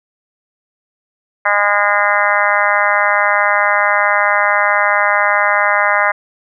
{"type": "harmonic tone", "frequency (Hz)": 204.6, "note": "G#3", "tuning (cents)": -26, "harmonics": [3, 4, 5, 6, 7, 8, 9, 10], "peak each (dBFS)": [-19, -19, -19, -19, -19, -19, -19, -19], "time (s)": [1.45, 6.12], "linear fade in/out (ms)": 10, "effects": []}